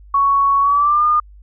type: tone with pitch glide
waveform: sine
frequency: 1114 to 1214.8 Hz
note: C#6 to D#6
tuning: +8 to -42 cents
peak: -11 dBFS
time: 0.14-1.2 s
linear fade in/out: 5 ms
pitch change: +150 cents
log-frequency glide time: 0.61-1.05 s
effects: added 50 Hz sine -39 dBFS peak until 1.42 s